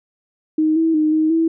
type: tone with pitch steps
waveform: sine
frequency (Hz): 311.9 / 324.8 / 308.2 / 313.3 / 326.7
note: D#4 / E4 / D#4 / D#4 / E4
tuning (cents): +4 / -26 / -16 / +12 / -15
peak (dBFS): -13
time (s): 0.58-1.48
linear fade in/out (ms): 5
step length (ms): 180
effects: none